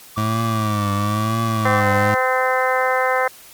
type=tone with pitch glide; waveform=triangle; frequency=1160 to 1146 Hz; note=D6 to D6; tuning=-22 to -43 cents; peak=-21 dBFS; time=0.16-1.81 s; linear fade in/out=10 ms; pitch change=-21 cents; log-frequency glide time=0.89-1.29 s
type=tone with vibrato; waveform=25% pulse; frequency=107.1 Hz; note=A2; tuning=46 cents flat; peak=-15 dBFS; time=0.17-2.15 s; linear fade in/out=10 ms; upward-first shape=triangle; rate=1 Hz; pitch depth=120 cents each way
type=harmonic tone; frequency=257.5 Hz; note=C4; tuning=28 cents flat; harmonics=2 / 3 / 4 / 5 / 6 / 7 / 8; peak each=-20 / -22 / -23 / -24 / -25 / -25 / -26 dBFS; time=1.65-3.28 s; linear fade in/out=5 ms
effects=white hiss -43 dBFS RMS until 3.53 s + MP3 96 kbps